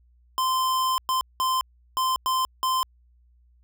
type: tone bursts at uneven times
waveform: square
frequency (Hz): 1037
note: C6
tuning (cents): -16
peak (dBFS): -22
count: 6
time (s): 0.38-0.98 / 1.09-1.21 / 1.4-1.61 / 1.97-2.16 / 2.26-2.45 / 2.63-2.83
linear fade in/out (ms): 0
effects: added 60 Hz sine -56 dBFS peak until 3.63 s